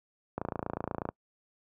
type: click train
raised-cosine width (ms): 1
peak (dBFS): -18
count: 21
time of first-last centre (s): 0.38-1.089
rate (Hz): 28.2
effects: noise-tail reverb RT60 0.1 s tail -26 dB re dry + high-pass 80 Hz 12 dB/octave